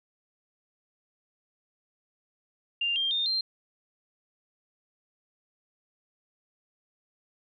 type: tone with pitch steps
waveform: sine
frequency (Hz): 2794 / 3191 / 3644 / 4162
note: F7 / G7 / A#7 / C8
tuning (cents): 0 / +30 / -40 / -10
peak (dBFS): -25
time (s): 2.81-3.41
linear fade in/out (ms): 5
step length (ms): 150
effects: none